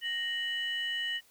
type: tone pair together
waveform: sine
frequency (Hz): 1864.7 / 2960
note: A#6 / F#7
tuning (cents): 0 / 0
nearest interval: minor sixth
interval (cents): 800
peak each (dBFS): -33 / -32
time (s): 0.01-1.21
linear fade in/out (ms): 50
effects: tanh soft clip ceiling -25 dBFS + white hiss -63 dBFS RMS until 1.3 s